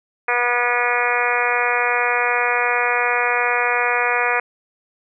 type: harmonic tone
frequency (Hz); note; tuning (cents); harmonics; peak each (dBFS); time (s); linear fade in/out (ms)
242.7; B3; -30; 2 / 3 / 4 / 5 / 6 / 7 / 8 / 9 / 10; -25 / -25 / -25 / -25 / -25 / -25 / -25 / -25 / -25; 0.28-4.4; 5
effects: none